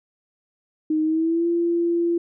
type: tone with pitch glide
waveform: sine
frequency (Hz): 311.1 to 341.2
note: D#4 to F4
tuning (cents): 0 to -40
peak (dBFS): -18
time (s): 0.9-2.18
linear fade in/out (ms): 5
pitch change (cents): +160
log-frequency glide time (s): 1.02-1.47
effects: none